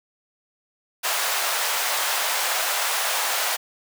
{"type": "high-pass noise", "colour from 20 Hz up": "pink", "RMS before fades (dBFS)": -24, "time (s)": [1.03, 3.57], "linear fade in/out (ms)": 20, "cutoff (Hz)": 660, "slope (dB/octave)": 24, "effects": []}